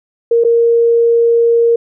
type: tone with dropouts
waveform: sine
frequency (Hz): 466.2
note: A#4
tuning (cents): 0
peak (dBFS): -7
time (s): 0.31-1.76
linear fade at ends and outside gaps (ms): 5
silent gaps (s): 0.439-0.447
effects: none